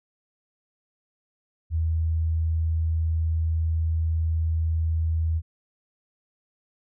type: tone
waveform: sine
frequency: 80.9 Hz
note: E2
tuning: 32 cents flat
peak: -21 dBFS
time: 1.7-5.42 s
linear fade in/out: 50 ms
effects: none